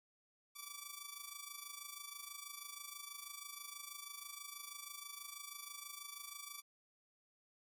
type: tone with amplitude modulation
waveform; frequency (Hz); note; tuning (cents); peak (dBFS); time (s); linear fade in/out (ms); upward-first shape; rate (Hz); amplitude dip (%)
5% pulse; 1157; D6; -26; -33; 0.55-6.62; 20; sine; 26.2; 70
effects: none